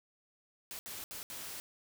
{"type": "noise bursts at uneven times", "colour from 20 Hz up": "white", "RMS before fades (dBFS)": -44, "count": 4, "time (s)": [[0.71, 0.79], [0.86, 1.04], [1.11, 1.23], [1.3, 1.6]], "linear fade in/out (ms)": 0, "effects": []}